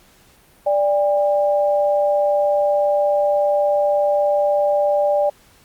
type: tone pair together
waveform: sine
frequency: 587.3 / 803.9 Hz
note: D5 / G5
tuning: 0 / +43 cents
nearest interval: perfect fourth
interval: 543 cents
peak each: -15 / -21 dBFS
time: 0.66-5.3 s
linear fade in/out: 10 ms
effects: pink hiss -52 dBFS RMS until 5.64 s + Opus 48 kbps